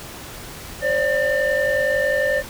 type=tone cluster; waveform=sine; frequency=531 / 582 / 1795 Hz; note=C5 / D5 / A6; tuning=+25 / -16 / +34 cents; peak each=-20 dBFS; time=0.81-2.43 s; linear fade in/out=50 ms; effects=tanh soft clip ceiling -12 dBFS + pink hiss -36 dBFS RMS until 2.49 s